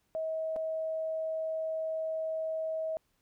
sine tone with dropouts, 639 Hz, D#5, 46 cents sharp, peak -31 dBFS, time 0.15-2.97 s, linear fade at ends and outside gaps 0 ms, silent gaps 0.56-0.564 s, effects pink hiss -75 dBFS RMS until 3.21 s

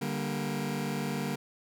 sawtooth chord, G minor, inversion second, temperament just, 147 / 196 / 235.2 Hz, D3 / G3 / Bb3, +2 / 0 / +16 cents, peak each -31 dBFS, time 0.01-1.36 s, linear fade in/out 10 ms, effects none

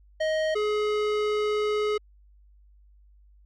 square tone pair in turn, 627 / 422 Hz, D#5 / G#4, +13 / +28 cents, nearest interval perfect fifth, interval 685 cents, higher first, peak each -24 dBFS, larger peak neither, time 0.2-0.55 / 0.55-1.98 s, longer second, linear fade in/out 10 ms, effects added 50 Hz sine -53 dBFS peak until 3.45 s + low-pass 4000 Hz 12 dB/octave

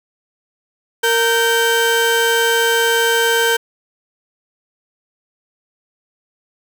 30% pulse tone pair together, 462.2 / 1555.7 Hz, A#4 / G6, -15 / -14 cents, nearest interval octave + major sixth, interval 2101 cents, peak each -13 / -13 dBFS, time 1.03-3.57 s, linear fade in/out 10 ms, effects none

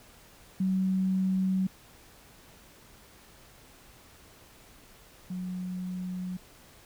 sine tone pair in turn, 188.5 / 182.71 Hz, F#3 / F#3, +32 / -22 cents, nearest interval minor second, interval 54 cents, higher first, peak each -24 / -32 dBFS, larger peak first, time 0.6-1.67 / 5.3-6.37 s, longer neither, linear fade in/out 5 ms, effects pink hiss -55 dBFS RMS until 6.85 s

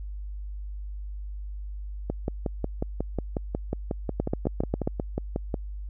two click trains, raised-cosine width 2 ms, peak -11 / -14 dBFS, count 6 / 20, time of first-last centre 4.2-4.875 / 2.1-5.542 s, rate 7.41 / 5.52 Hz, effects added 50 Hz sine -33 dBFS peak until 5.89 s

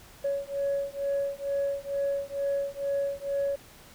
sine beating tone pair, 558 / 560.2 Hz, C#5 / C#5, +11 / +18 cents, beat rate 2.2 Hz, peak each -29 dBFS, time 0.24-3.56 s, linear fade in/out 10 ms, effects tanh soft clip ceiling -22 dBFS + pink hiss -52 dBFS RMS until 3.94 s

